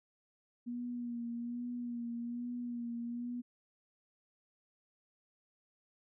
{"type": "tone with vibrato", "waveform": "sine", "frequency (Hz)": 239.2, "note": "A#3", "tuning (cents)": 45, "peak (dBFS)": -37, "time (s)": [0.66, 3.42], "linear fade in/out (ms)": 20, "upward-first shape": "sine", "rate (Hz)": 1.2, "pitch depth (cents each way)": 31, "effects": []}